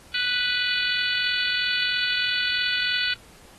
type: harmonic tone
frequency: 493.9 Hz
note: B4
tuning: in tune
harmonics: 3 / 4 / 5 / 6 / 7 / 8 / 9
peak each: -27 / -34 / -30 / -29 / -32 / -33 / -32 dBFS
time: 0.14-3.14 s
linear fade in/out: 5 ms
effects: pink hiss -51 dBFS RMS until 3.58 s + AAC 32 kbps